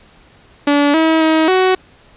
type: tone with pitch steps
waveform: sawtooth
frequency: 288 / 321.1 / 317.6 / 373.1 Hz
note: D4 / E4 / D#4 / F#4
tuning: -34 / -45 / +36 / +14 cents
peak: -6 dBFS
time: 0.67-1.75 s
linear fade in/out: 5 ms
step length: 270 ms
effects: pink hiss -47 dBFS RMS until 2.16 s + resampled to 8000 Hz